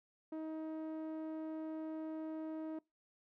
sawtooth tone with low-pass filter, 315.7 Hz, D#4, 25 cents sharp, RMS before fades -43 dBFS, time 0.32-2.79 s, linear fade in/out 5 ms, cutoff 700 Hz, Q 0.63, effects noise-tail reverb RT60 0.2 s tail -23 dB re dry

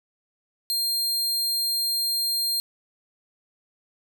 sawtooth tone, 4200 Hz, C8, 6 cents sharp, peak -20 dBFS, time 0.7-2.6 s, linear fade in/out 0 ms, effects none

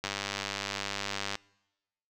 click train, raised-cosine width 0.2 ms, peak -15 dBFS, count 132, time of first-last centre 0.04-1.354 s, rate 99.7 Hz, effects noise-tail reverb RT60 1.0 s tail -25 dB re dry

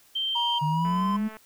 sine tone, 3136 Hz, G7, in tune, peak -25 dBFS, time 0.15-0.59 s, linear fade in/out 10 ms
triangle tone with pitch glide, 950 to 1030 Hz, A#5 to C6, +33 to -28 cents, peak -24 dBFS, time 0.35-1.17 s, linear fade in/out 10 ms, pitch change +139 cents, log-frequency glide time 0.71-1.04 s
sine exponential sweep, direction up, 148 to 218.5 Hz, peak -24 dBFS, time 0.61-1.29 s, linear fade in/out 20 ms
click train, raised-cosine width 0.5 ms, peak -29 dBFS, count 114, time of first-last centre 0.85-1.368 s, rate 218 Hz
effects white hiss -58 dBFS RMS until 1.45 s

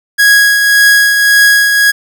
45% pulse tone with tremolo, 1656 Hz, G#6, 5 cents flat, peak -3 dBFS, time 0.18-1.92 s, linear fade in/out 20 ms, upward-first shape triangle, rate 1.8 Hz, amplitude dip 45%, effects none

